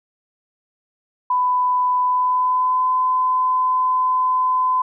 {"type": "tone with pitch glide", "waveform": "sine", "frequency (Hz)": [998, 1017.2], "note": ["B5", "C6"], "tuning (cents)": [18, -49], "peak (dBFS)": -15, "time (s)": [1.3, 4.82], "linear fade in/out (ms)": 5, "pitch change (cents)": 33, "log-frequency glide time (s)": [2.02, 2.89], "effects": []}